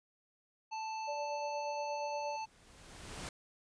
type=harmonic tone; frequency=880 Hz; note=A5; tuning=in tune; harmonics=1 / 3 / 5 / 7; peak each=-38 / -48 / -52 / -55 dBFS; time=0.71-2.46 s; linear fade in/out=20 ms
type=tone with tremolo; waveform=sine; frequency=583 Hz; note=D5; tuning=13 cents flat; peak=-37 dBFS; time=1.07-2.37 s; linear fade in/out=20 ms; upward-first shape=sine; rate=8.5 Hz; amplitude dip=45%
type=noise with exponential growth; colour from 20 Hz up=pink; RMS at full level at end=-42 dBFS; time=1.95-3.29 s; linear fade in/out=2 ms; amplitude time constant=290 ms
effects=resampled to 22050 Hz